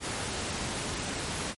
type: noise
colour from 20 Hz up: pink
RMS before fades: -33 dBFS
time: 0-1.55 s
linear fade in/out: 50 ms
effects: high-pass 60 Hz 12 dB/octave + MP3 48 kbps

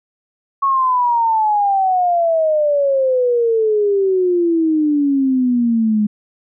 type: exponential sweep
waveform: sine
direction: down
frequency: 1108.7 to 207.7 Hz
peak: -12 dBFS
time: 0.62-6.07 s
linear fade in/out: 10 ms
effects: none

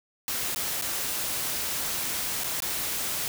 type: noise with dropouts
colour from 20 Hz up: white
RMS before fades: -30 dBFS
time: 0.28-3.28 s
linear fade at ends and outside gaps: 0 ms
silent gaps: 0.547-0.56 / 0.813-0.822 / 2.436-2.443 / 2.603-2.622 s
effects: none

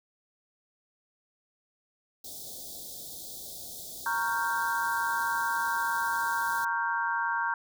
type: band-stop noise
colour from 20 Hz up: white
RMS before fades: -42 dBFS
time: 2.24-6.65 s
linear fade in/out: 5 ms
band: 790 to 3400 Hz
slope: 96 dB/octave
type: chord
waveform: sine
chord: G half-diminished seventh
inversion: first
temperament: equal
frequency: 932.3 / 1108.7 / 1396.9 / 1568 Hz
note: Bb5 / Db6 / F6 / G6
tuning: 0 / 0 / 0 / 0 cents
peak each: -30 / -35 / -35 / -31 dBFS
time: 4.06-7.54 s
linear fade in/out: 2 ms
effects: none

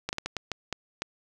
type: slowing click train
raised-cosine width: 0.2 ms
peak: -13 dBFS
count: 8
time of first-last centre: 0.09-1.02 s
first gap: 39 ms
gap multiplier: 1.4
effects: none

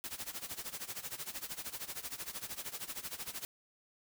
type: noise with tremolo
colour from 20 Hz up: white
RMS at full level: -40 dBFS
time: 0.04-3.45 s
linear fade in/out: 0 ms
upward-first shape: sine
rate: 13 Hz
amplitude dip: 85%
effects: none

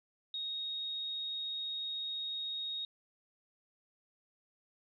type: tone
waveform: sine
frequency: 3746 Hz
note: A#7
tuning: 8 cents sharp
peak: -36 dBFS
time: 0.34-2.85 s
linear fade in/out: 2 ms
effects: none

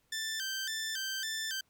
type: tone with vibrato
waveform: 15% pulse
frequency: 1661.2 Hz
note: G#6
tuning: in tune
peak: -28 dBFS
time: 0.12-1.61 s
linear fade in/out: 5 ms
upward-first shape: square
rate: 1.8 Hz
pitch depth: 110 cents each way
effects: pink hiss -73 dBFS RMS until 1.69 s

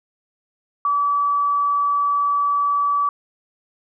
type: tone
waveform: sine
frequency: 1149 Hz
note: D6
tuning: 38 cents flat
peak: -16 dBFS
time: 0.85-3.09 s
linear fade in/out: 2 ms
effects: none

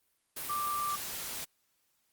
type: tone in noise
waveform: sine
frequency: 1178 Hz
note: D6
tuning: 5 cents sharp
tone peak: -31 dBFS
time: 0.49-0.96 s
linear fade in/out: 10 ms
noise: white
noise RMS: -39 dBFS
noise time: 0.36-1.45 s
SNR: +5 dB
effects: white hiss -75 dBFS RMS until 2.12 s + Opus 32 kbps

